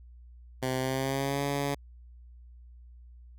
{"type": "tone with pitch glide", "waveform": "10% pulse", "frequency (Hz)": [129.6, 141.33], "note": ["C3", "C#3"], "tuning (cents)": [-16, 34], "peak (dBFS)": -20, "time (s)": [0.62, 1.75], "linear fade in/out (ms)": 10, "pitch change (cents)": 150, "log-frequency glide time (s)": [0.79, 1.43], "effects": ["added 60 Hz sine -48 dBFS peak until 3.38 s"]}